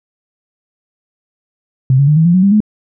sine tone with pitch steps, 130.81 / 140.2 / 150.26 / 161.05 / 172.6 / 184.99 / 198.27 / 212.5 Hz, C3 / C#3 / D3 / E3 / F3 / F#3 / G3 / G#3, 0 / +20 / +40 / -40 / -20 / 0 / +20 / +40 cents, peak -6 dBFS, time 1.9-2.604 s, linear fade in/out 2 ms, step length 88 ms, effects none

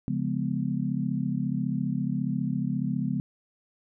sine chord, C# dominant seventh, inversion none, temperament just, 138.59 / 173.24 / 207.9 / 249.5 Hz, C#3 / E#3 / G#3 / B3, 0 / -14 / +2 / +18 cents, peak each -31 dBFS, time 0.08-3.2 s, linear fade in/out 0 ms, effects none

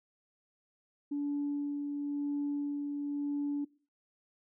sine tone with tremolo, 287.8 Hz, D4, 35 cents flat, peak -29 dBFS, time 1.11-3.65 s, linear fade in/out 10 ms, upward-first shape sine, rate 0.97 Hz, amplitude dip 35%, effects noise-tail reverb RT60 0.4 s tail -22 dB re dry + tanh soft clip ceiling -27 dBFS

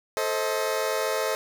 sawtooth chord, A diminished, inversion none, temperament just, 440 / 528 / 633.6 Hz, A4 / C5 / Eb5, 0 / +16 / +31 cents, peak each -25 dBFS, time 0.17-1.35 s, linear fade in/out 0 ms, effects none

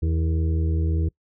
harmonic tone with a mistuned harmonic, 80.9 Hz, E2, 32 cents flat, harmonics 1 / 2 / 4 / 5 / 6, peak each -20 / -30 / -32 / -39 / -40 dBFS, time 0.02-1.09 s, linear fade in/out 10 ms, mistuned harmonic 6, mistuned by -56 cents, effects noise-tail reverb RT60 0.1 s tail -24 dB re dry

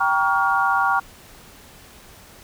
sine chord, G half-diminished seventh, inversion none, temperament just, 784 / 940.8 / 1128.9 / 1411.2 Hz, G5 / Bb5 / Db6 / F6, 0 / +16 / +31 / +18 cents, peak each -22 / -23 / -22 / -21 dBFS, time 0-1 s, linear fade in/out 10 ms, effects pink hiss -46 dBFS RMS until 2.43 s

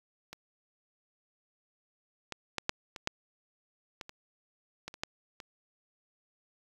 clicks, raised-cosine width 0.2 ms, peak -26 / -20 / -14 / -10 / -24 / -12 / -23 / -27 / -22 / -28 / -15 / -27 dBFS, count 12, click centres 0.33 / 2.323 / 2.583 / 2.694 / 2.962 / 3.074 / 4.012 / 4.094 / 4.88 / 4.941 / 5.035 / 5.402 s, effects 8-bit

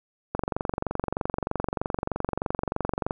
click train, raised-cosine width 1 ms, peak -12 dBFS, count 65, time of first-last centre 0.35-3.109 s, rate 23.2 Hz, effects none

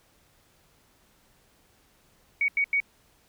sine tone bursts, 2242 Hz, C#7, 19 cents sharp, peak -21 dBFS, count 3, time 2.41-2.802 s, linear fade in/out 2 ms, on 72 ms, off 88 ms, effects pink hiss -63 dBFS RMS until 3.28 s

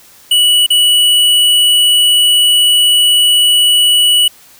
square tone with dropouts, 2944 Hz, F#7, 9 cents flat, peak -7 dBFS, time 0.31-4.28 s, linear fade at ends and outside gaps 5 ms, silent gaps 0.664-0.703 s, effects white hiss -42 dBFS RMS until 4.59 s

